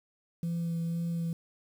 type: tone with vibrato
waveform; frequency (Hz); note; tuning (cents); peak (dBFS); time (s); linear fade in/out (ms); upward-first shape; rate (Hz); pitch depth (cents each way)
sine; 168.1; E3; +34; -27; 0.43-1.33; 2; sine; 2; 14
effects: tanh soft clip ceiling -28 dBFS + 9-bit